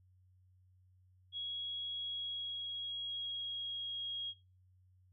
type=tone with pitch glide; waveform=sine; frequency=3322 to 3280 Hz; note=G#7 to G#7; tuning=0 to -22 cents; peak=-38 dBFS; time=1.32-4.34 s; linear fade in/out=50 ms; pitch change=-22 cents; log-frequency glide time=1.88-4.03 s; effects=noise-tail reverb RT60 0.3 s tail -20 dB re dry + added 92 Hz sine -64 dBFS peak until 5.12 s